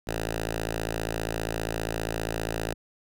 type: tone with notch filter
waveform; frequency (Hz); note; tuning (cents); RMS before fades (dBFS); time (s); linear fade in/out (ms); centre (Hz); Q
5% pulse; 55; A1; 0; -31; 0.07-2.74; 5; 220; 1.6
effects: none